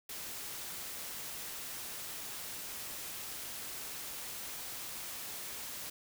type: noise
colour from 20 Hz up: white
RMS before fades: -43 dBFS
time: 0.09-5.9 s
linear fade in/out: 5 ms
effects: none